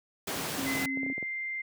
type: noise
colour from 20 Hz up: pink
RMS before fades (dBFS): -33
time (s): 0.27-0.86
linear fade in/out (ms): 5
type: tone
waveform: sine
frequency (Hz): 270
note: C#4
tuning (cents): -45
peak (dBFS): -32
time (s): 0.58-1.13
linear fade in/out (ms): 5
type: tone with pitch glide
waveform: sine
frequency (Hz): 2040 to 2093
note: C7 to C7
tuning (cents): -44 to 0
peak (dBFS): -32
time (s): 0.66-1.62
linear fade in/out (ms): 10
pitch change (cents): +44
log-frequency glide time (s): 0.83-1.07
type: clicks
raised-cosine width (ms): 2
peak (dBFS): -26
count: 8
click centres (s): 0.753 / 0.795 / 0.973 / 1.032 / 1.064 / 1.1 / 1.18 / 1.227
effects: high-pass 150 Hz 12 dB/octave